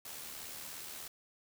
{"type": "noise with amplitude modulation", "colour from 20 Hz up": "white", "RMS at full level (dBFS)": -44, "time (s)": [0.05, 1.08], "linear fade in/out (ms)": 5, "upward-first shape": "sine", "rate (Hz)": 77, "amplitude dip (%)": 40, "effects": []}